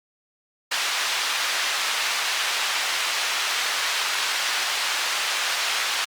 white band-pass noise, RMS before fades -25 dBFS, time 0.71-6.05 s, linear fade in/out 10 ms, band 890 to 4100 Hz, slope 12 dB/octave, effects Opus 48 kbps

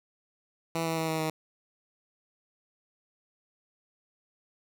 10% pulse tone with pitch steps, 164.81 / 163.01 / 161.23 / 159.47 / 157.73 Hz, E3 / E3 / E3 / D#3 / D#3, 0 / -19 / -38 / +43 / +24 cents, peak -20 dBFS, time 0.75-1.3 s, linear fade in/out 2 ms, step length 110 ms, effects none

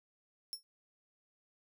sawtooth tone with exponential decay, 5400 Hz, E8, 41 cents sharp, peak -32 dBFS, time 0.53-0.63 s, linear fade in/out 0 ms, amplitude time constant 20 ms, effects none

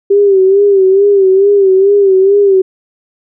sine tone with vibrato, 392 Hz, G4, in tune, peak -4 dBFS, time 0.1-2.62 s, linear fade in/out 10 ms, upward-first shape sine, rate 2.3 Hz, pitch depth 70 cents each way, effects none

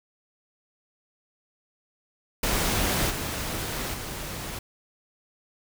pink noise with level steps, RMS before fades -25 / -31 / -35 dBFS, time 2.43-4.59 s, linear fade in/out 5 ms, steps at 3.09 / 3.93 s, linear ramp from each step 20 ms, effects none

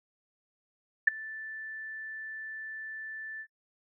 sine tone with ADSR envelope, 1760 Hz, A6, in tune, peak -14 dBFS, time 1.07-3.47 s, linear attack 8 ms, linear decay 10 ms, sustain -24 dB, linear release 66 ms, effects noise-tail reverb RT60 0.1 s tail -23 dB re dry

